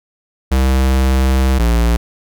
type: tone pair in turn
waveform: square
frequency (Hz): 65.6 / 58.05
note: C2 / A#1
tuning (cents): +5 / -7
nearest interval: major second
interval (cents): 212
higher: first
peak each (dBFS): -11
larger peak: neither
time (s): 0.51-1.59 / 1.59-1.97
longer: first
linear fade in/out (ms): 10
effects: none